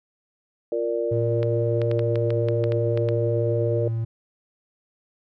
sine chord, Bb major, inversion second, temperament equal, 349.2 / 466.2 / 587.3 Hz, F4 / Bb4 / D5, 0 / 0 / 0 cents, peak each -28 / -25 / -27 dBFS, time 0.72-3.88 s, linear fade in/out 2 ms
triangle tone with pitch glide, 114.7 to 113.71 Hz, A#2 to A#2, -28 to -43 cents, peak -21 dBFS, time 1.11-4.05 s, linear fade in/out 10 ms, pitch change -15 cents, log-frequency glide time 2.01-2.23 s
clicks, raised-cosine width 0.3 ms, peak -18 dBFS, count 11, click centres 1.43 / 1.817 / 1.914 / 1.993 / 2.157 / 2.305 / 2.486 / 2.64 / 2.721 / 2.975 / 3.088 s
effects none

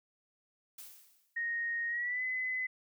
blue noise with exponential decay, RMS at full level -46 dBFS, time 0.78-1.47 s, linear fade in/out 5 ms, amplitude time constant 150 ms
sine tone with pitch glide, 1864.7 to 2022 Hz, A#6 to B6, 0 to +40 cents, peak -32 dBFS, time 1.36-2.67 s, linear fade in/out 10 ms, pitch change +140 cents, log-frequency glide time 1.88-2.23 s
effects none

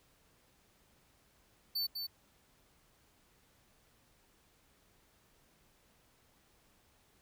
square tone with echo, 4502 Hz, C#8, 26 cents sharp, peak -33 dBFS, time 1.75-1.87 s, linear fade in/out 10 ms, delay 200 ms, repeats 1, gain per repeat -5 dB, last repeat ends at 2.07 s, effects pink hiss -69 dBFS RMS until 7.21 s

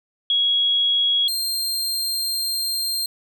sine / sawtooth tone pair in turn, 3322 / 4185 Hz, G#7 / C8, 0 / 0 cents, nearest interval major third, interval 400 cents, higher second, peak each -16 / -19 dBFS, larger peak first, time 0.3-1.28 / 1.28-3.06 s, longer second, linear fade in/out 2 ms, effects none

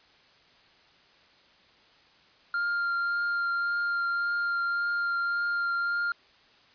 triangle tone with vibrato, 1396.9 Hz, F6, in tune, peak -24 dBFS, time 2.54-6.12 s, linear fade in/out 2 ms, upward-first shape triangle, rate 1.8 Hz, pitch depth 12 cents each way, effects white hiss -59 dBFS RMS until 6.74 s + resampled to 11025 Hz

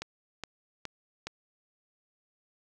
click train, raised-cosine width 0.2 ms, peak -19 dBFS, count 4, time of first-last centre 0.02-1.27 s, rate 2.4 Hz, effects none

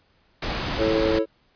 pink noise, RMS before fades -27 dBFS, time 0.42-1.19 s, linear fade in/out 5 ms
triangle chord, A major, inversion second, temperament just, 330 / 440 / 550 Hz, E4 / A4 / C#5, +2 / 0 / -14 cents, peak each -22 dBFS, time 0.77-1.26 s, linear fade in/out 50 ms
effects pink hiss -63 dBFS RMS until 1.55 s + resampled to 11025 Hz

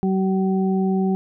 harmonic tone, 190.2 Hz, F#3, 48 cents sharp, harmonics 1 / 2 / 4, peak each -18 / -24 / -30 dBFS, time 0.03-1.15 s, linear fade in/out 0 ms, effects none

